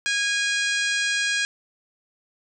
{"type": "harmonic tone", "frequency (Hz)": 821, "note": "G#5", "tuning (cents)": -20, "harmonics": [2, 3, 4, 5, 6, 7, 8, 9, 10], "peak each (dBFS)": [-24, -28, -30, -32, -34, -35, -36, -37, -38], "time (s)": [0.06, 1.45], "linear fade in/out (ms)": 0, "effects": []}